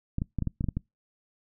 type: clicks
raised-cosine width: 5 ms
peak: -16 dBFS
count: 9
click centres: 0.184 / 0.219 / 0.387 / 0.423 / 0.473 / 0.609 / 0.642 / 0.687 / 0.77 s
effects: noise-tail reverb RT60 0.2 s tail -26 dB re dry